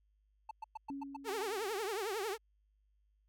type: tone bursts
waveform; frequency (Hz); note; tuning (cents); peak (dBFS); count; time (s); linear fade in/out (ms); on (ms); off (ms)
triangle; 880; A5; 0; -38; 8; 0.49-1.428; 5; 21; 110
type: tone with exponential decay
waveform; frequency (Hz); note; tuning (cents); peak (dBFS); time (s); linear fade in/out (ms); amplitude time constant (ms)
sine; 277.2; C#4; 0; -38; 0.9-2.15; 0; 270
type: tone with vibrato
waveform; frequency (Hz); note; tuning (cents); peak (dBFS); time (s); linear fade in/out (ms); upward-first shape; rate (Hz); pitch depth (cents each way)
sawtooth; 415.3; G#4; 0; -32; 1.24-2.38; 50; triangle; 11; 220
effects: added 51 Hz sine -70 dBFS peak until 3.28 s